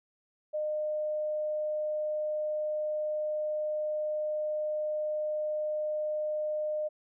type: tone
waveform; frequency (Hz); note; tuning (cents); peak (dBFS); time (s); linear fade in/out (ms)
sine; 609; D#5; -37; -29; 0.53-6.89; 20
effects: none